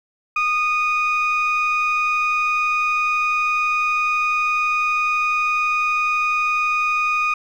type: tone pair together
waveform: sine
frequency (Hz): 1233 / 2472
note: D#6 / D#7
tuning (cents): -16 / -12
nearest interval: octave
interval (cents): 1204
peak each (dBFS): -18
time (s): 0.36-7.34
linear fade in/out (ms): 5
effects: tanh soft clip ceiling -13 dBFS + 9-bit